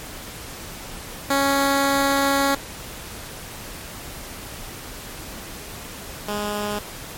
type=tone pair in turn; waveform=10% pulse; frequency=277 / 207.5 Hz; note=C#4 / G#3; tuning=-1 / -1 cents; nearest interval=perfect fourth; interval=500 cents; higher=first; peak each=-9 / -16 dBFS; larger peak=first; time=1.3-2.55 / 6.28-6.79 s; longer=first; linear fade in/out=5 ms; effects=pink hiss -36 dBFS RMS until 7.17 s + MP3 64 kbps

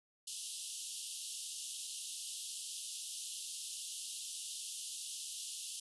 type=band-pass noise; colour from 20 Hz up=white; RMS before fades=-45 dBFS; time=0.27-5.8 s; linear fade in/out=5 ms; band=2800 to 11000 Hz; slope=96 dB/octave; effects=none

